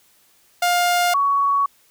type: tone pair in turn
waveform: sawtooth / sine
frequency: 706 / 1120.7 Hz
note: F5 / C#6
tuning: +19 / +19 cents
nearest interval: minor sixth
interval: 800 cents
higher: second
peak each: -12 / -15 dBFS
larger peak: first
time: 0.62-1.14 / 1.14-1.66 s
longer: neither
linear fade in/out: 5 ms
effects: white hiss -57 dBFS RMS until 1.9 s